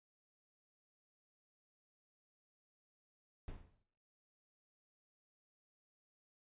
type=noise with exponential decay; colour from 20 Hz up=brown; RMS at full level=-44 dBFS; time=3.48-3.83 s; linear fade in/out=1 ms; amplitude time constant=76 ms; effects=noise-tail reverb RT60 0.7 s tail -21 dB re dry + resampled to 8000 Hz